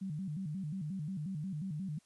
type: tone with vibrato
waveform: sine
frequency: 170 Hz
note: F3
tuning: 46 cents flat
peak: -36 dBFS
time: 0.01-1.99 s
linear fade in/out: 10 ms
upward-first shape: square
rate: 5.6 Hz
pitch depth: 210 cents each way
effects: white hiss -70 dBFS RMS until 2.05 s + resampled to 24000 Hz